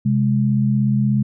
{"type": "tone pair together", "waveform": "sine", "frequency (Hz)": [130.81, 207.6], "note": ["C3", "G#3"], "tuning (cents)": [0, 0], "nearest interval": "minor sixth", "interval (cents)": 800, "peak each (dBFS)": -17, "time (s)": [0.05, 1.23], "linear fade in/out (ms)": 10, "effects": []}